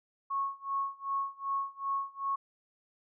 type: tone with tremolo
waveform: sine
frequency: 1100 Hz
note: C#6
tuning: 14 cents flat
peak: -28 dBFS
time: 0.3-2.36 s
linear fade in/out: 10 ms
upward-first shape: sine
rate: 2.6 Hz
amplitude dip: 95%
effects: none